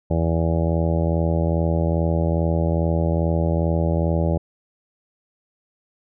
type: harmonic tone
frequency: 82.41 Hz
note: E2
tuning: in tune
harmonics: 1 / 2 / 3 / 4 / 5 / 6 / 7 / 8 / 9 / 10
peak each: -21 / -22 / -33 / -28 / -31 / -31 / -27 / -36 / -37 / -36 dBFS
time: 0.1-4.38 s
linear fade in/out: 10 ms
effects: none